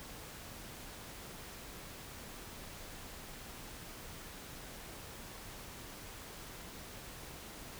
silence, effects pink hiss -49 dBFS RMS until 7.79 s

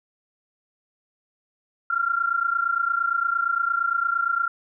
sine tone pair together, 1368.2 / 1396.9 Hz, F6 / F6, -36 / 0 cents, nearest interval unison, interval 36 cents, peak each -23 / -24 dBFS, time 1.9-4.48 s, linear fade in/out 5 ms, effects none

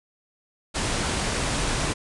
pink low-pass noise, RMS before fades -26 dBFS, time 0.74-1.94 s, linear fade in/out 20 ms, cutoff 10000 Hz, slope 96 dB/octave, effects none

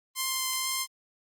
5% pulse tone with vibrato, 1046.5 Hz, C6, in tune, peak -16 dBFS, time 0.15-0.87 s, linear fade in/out 50 ms, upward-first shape sine, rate 2.1 Hz, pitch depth 9 cents each way, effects Opus 24 kbps

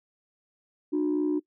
sine tone pair together, 300 / 363.9 Hz, D4 / F#4, +37 / -29 cents, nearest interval minor third, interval 334 cents, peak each -23 / -27 dBFS, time 0.92-1.4 s, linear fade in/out 20 ms, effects noise-tail reverb RT60 0.1 s tail -22 dB re dry + tanh soft clip ceiling -19 dBFS

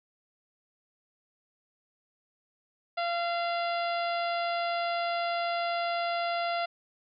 harmonic tone with a mistuned harmonic, 687 Hz, F5, 29 cents flat, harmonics 1 / 2 / 3 / 4 / 5 / 6 / 7, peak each -29 / -35 / -39 / -41 / -43 / -45 / -46 dBFS, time 2.97-6.66 s, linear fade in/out 10 ms, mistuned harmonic 4, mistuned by +15 cents, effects none

